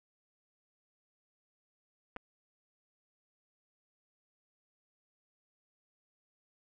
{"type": "clicks", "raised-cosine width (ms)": 0.5, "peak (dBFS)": -27, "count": 2, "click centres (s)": [2.163, 2.167], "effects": []}